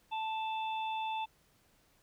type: harmonic tone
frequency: 880 Hz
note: A5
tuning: in tune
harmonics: 1 / 3 / 4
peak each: -34 / -44 / -46 dBFS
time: 0.11-1.26 s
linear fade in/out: 20 ms
effects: pink hiss -69 dBFS RMS until 2.02 s